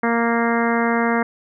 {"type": "harmonic tone", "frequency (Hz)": 232.8, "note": "A#3", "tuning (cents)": -2, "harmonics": [1, 2, 3, 4, 5, 6, 7, 8, 9], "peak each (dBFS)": [-20, -23, -25, -26, -27, -28, -28, -29, -30], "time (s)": [0.03, 1.23], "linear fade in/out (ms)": 5, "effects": []}